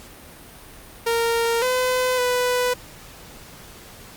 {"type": "tone with pitch steps", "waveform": "sawtooth", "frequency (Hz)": [463.2, 507, 496], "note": ["A#4", "B4", "B4"], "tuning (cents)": [-11, 45, 7], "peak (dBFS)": -15, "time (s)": [1.06, 2.74], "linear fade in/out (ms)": 10, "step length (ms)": 560, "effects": ["pink hiss -43 dBFS RMS until 4.16 s", "Opus 48 kbps"]}